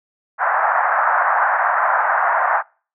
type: band-pass noise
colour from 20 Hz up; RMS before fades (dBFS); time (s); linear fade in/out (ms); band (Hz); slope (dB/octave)
pink; -17; 0.38-2.63; 50; 680 to 1700; 48
effects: noise-tail reverb RT60 0.4 s tail -26 dB re dry